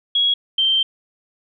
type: tone pair in turn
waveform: sine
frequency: 3322 / 3136 Hz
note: G#7 / G7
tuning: 0 / 0 cents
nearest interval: minor second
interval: 100 cents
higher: first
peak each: -14 dBFS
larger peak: neither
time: 0.15-0.34 / 0.58-0.83 s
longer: second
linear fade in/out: 5 ms
effects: none